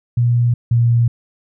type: tone pair in turn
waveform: sine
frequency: 120 / 118.14 Hz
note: B2 / A#2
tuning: -49 / +24 cents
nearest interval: unison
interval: 27 cents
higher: first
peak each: -11 / -10 dBFS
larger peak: second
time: 0.17-0.54 / 0.71-1.08 s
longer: neither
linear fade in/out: 5 ms
effects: none